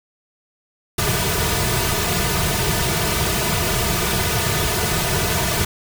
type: noise with comb filter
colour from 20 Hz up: pink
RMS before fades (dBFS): -20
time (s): 0.98-5.65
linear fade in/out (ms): 5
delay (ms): 3.7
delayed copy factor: -0.9
effects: none